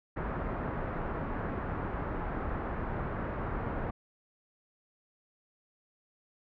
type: low-pass noise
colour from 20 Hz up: pink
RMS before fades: -35 dBFS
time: 0.16-3.91 s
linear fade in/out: 10 ms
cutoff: 1600 Hz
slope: 24 dB/octave
effects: none

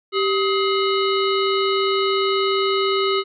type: harmonic tone with a mistuned harmonic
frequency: 421.4 Hz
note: G#4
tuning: 25 cents sharp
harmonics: 1 / 3 / 5 / 7 / 9 / 10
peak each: -19 / -23 / -29 / -28 / -30 / -32 dBFS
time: 0.12-3.24 s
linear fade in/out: 50 ms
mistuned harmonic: 1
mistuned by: -130 cents
effects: none

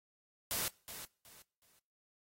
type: noise with echo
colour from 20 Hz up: white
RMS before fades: -36 dBFS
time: 0.51-0.68 s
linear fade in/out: 0 ms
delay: 370 ms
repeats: 3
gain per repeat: -11 dB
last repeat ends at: 1.79 s
effects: noise-tail reverb RT60 0.6 s tail -26 dB re dry + AAC 48 kbps

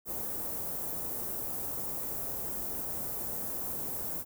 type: band-stop noise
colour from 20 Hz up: white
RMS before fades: -36 dBFS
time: 0.05-4.25 s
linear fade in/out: 50 ms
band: 690 to 15000 Hz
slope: 12 dB/octave
effects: none

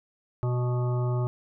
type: harmonic tone with a mistuned harmonic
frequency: 123.47 Hz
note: B2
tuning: in tune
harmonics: 1 / 3 / 5 / 7 / 9 / 10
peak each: -24 / -34 / -38 / -41 / -43 / -44 dBFS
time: 0.43-1.27 s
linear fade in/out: 0 ms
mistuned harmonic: 9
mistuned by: -17 cents
effects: none

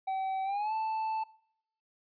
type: tone with pitch glide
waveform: triangle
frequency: 766 to 879.9 Hz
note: G5 to A5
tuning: -40 to 0 cents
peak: -28 dBFS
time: 0.07-1.24 s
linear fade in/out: 10 ms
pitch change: +240 cents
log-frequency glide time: 0.44-0.73 s
effects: noise-tail reverb RT60 0.7 s tail -22 dB re dry + resampled to 11025 Hz

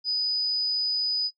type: tone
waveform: sine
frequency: 4978 Hz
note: D#8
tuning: in tune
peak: -23 dBFS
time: 0.04-1.31 s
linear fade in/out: 50 ms
effects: noise-tail reverb RT60 0.1 s tail -24 dB re dry

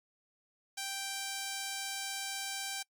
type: tone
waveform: 5% pulse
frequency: 784 Hz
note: G5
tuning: in tune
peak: -25 dBFS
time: 0.77-2.83 s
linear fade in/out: 10 ms
effects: noise-tail reverb RT60 0.1 s tail -24 dB re dry + Opus 48 kbps

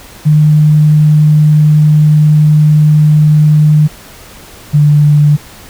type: tone pair in turn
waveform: sine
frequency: 151.8 / 147.91 Hz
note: D#3 / D3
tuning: -42 / +13 cents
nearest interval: unison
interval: 45 cents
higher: first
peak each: -3 dBFS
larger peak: neither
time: 0.25-3.88 / 4.73-5.37 s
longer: first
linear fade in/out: 20 ms
effects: pink hiss -34 dBFS RMS until 5.69 s

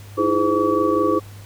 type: tone cluster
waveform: sine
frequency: 312.3 / 337.2 / 414.8 / 513 / 1138 Hz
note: D#4 / E4 / G#4 / C5 / C#6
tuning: +7 / +39 / -2 / -34 / +45 cents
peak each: -22 dBFS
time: 0.17-1.2 s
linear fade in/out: 20 ms
effects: added 101 Hz sine -37 dBFS peak until 1.45 s + pink hiss -46 dBFS RMS until 1.45 s

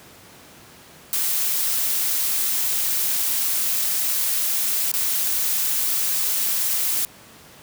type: noise with dropouts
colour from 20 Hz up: blue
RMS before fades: -22 dBFS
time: 1.13-7.05 s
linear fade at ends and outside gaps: 0 ms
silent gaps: 4.916-4.939 s
effects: pink hiss -46 dBFS RMS until 7.62 s + high-pass 100 Hz 12 dB/octave

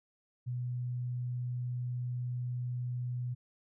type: tone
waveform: sine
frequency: 123.47 Hz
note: B2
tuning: in tune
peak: -33 dBFS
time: 0.46-3.35 s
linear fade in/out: 20 ms
effects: none

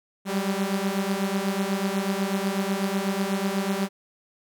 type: beating tone pair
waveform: sawtooth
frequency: 191.5 / 199.6 Hz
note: G3 / G3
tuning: -40 / +32 cents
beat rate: 8.1 Hz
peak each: -23 dBFS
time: 0.25-3.89 s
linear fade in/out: 50 ms
effects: none

